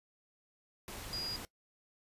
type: tone in noise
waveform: sine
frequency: 4876 Hz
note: D#8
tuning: 36 cents flat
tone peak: -37 dBFS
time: 1.13-1.36 s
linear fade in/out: 0 ms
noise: pink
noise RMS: -45 dBFS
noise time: 0.88-1.45 s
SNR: +5 dB
effects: noise-tail reverb RT60 0.1 s tail -20 dB re dry + resampled to 32000 Hz